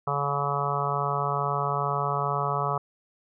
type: harmonic tone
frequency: 142.3 Hz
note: C#3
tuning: 46 cents sharp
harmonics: 1 / 3 / 4 / 5 / 6 / 7 / 8 / 9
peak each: -31 / -34 / -36 / -32 / -35 / -33 / -30 / -32 dBFS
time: 0.07-2.78 s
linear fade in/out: 5 ms
effects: none